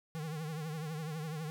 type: tone with vibrato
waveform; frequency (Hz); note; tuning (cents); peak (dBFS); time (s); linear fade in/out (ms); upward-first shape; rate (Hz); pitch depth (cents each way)
square; 156.6; D#3; +11; -38; 0.15-1.5; 0; triangle; 12; 110
effects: none